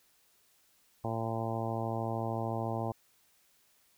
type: harmonic tone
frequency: 113.4 Hz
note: A#2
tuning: 47 cents flat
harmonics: 1 / 2 / 3 / 4 / 5 / 6 / 7 / 8 / 9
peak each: -36 / -40 / -41 / -43 / -41 / -40 / -40 / -44 / -46 dBFS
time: 1.04-2.92 s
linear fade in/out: 5 ms
effects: white hiss -68 dBFS RMS until 3.97 s